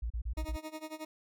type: tone bursts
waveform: sine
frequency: 57.5 Hz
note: A#1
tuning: 23 cents flat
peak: -32 dBFS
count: 5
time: 0.02-0.567 s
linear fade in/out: 10 ms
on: 83 ms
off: 33 ms
type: tone with tremolo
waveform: 20% pulse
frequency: 312.2 Hz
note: D#4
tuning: 6 cents sharp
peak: -33 dBFS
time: 0.37-1.05 s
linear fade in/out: 5 ms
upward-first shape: sine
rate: 11 Hz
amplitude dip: 90%
effects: none